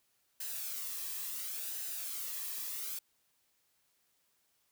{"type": "noise with flanger", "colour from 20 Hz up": "blue", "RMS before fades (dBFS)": -40, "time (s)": [0.4, 2.99], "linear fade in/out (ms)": 5, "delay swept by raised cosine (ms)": [0.88, 1.4], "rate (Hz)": 0.71, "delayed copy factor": -0.5, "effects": ["white hiss -75 dBFS RMS until 4.71 s"]}